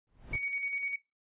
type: noise with exponential growth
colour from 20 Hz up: brown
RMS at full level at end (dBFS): -36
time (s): 0.07-0.36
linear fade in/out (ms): 2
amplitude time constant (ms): 62
type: tone with tremolo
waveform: sine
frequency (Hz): 2244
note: C#7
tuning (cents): +21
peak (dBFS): -30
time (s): 0.33-0.96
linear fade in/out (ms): 5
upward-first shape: square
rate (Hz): 10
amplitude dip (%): 40
effects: noise-tail reverb RT60 0.2 s tail -17 dB re dry + resampled to 8000 Hz